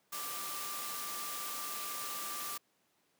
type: tone in noise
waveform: sine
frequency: 1180 Hz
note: D6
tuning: 8 cents sharp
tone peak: -44 dBFS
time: 0.12-2.58 s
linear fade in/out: 10 ms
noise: white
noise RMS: -41 dBFS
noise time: 0.12-2.58 s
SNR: -6 dB
effects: pink hiss -74 dBFS RMS until 3.19 s + high-pass 200 Hz 12 dB/octave